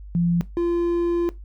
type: tone pair in turn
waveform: sine / triangle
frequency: 172.1 / 344.2 Hz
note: F3 / F4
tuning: -25 / -25 cents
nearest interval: octave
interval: 1200 cents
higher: second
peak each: -17 dBFS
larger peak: neither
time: 0.15-0.41 / 0.57-1.29 s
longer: second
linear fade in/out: 0 ms
effects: noise-tail reverb RT60 0.2 s tail -18 dB re dry + added 50 Hz sine -36 dBFS peak until 1.44 s